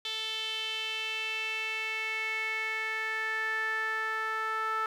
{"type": "tone with band-pass filter sweep", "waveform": "sawtooth", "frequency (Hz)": 440, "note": "A4", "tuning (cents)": 0, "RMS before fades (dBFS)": -33, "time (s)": [0.05, 4.86], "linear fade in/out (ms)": 2, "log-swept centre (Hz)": [3400, 1400], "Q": 5.2, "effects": ["10-bit"]}